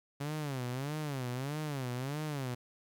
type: tone with vibrato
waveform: sawtooth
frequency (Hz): 137.7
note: C#3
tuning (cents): -11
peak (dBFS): -31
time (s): 0.2-2.55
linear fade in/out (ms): 10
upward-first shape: sine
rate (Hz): 1.6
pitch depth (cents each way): 200
effects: 12-bit